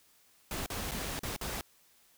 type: noise with dropouts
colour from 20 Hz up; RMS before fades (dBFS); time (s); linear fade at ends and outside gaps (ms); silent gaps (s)
pink; -37; 0.51-1.61; 1; 0.661-0.701 / 0.911-0.917 / 1.192-1.233 / 1.363-1.412
effects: white hiss -65 dBFS RMS until 2.17 s